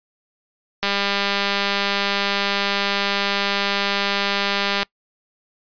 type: click train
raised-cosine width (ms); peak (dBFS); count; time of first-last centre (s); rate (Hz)
0.2; -3; 801; 0.83-4.83; 200
effects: noise-tail reverb RT60 0.1 s tail -24 dB re dry + resampled to 11025 Hz